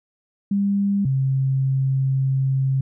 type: tone pair in turn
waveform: sine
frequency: 200 / 133.92 Hz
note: G3 / C3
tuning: +35 / +41 cents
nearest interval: perfect fifth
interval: 694 cents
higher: first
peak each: -17 dBFS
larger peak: neither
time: 0.51-1.05 / 1.05-2.81 s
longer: second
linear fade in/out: 5 ms
effects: none